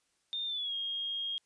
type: tone with pitch glide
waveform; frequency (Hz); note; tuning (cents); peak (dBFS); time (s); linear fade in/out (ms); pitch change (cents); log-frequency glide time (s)
sine; 3626 to 3249; A#7 to G#7; -49 to -39; -33; 0.33-1.38; 0; -190; 0.46-0.74
effects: white hiss -75 dBFS RMS until 1.45 s + resampled to 22050 Hz